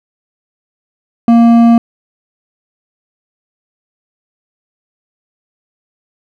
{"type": "tone with hard clipping", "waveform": "sine", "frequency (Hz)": 233.1, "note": "A#3", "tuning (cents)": 0, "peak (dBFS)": -5, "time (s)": [1.28, 1.78], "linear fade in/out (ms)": 2, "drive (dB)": 8, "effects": []}